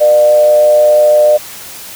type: tone with frequency modulation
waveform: sine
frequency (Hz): 601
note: D5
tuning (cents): +40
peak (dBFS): -4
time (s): 0-1.38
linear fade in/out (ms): 20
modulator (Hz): 120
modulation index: 0.28
effects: white hiss -29 dBFS RMS until 1.95 s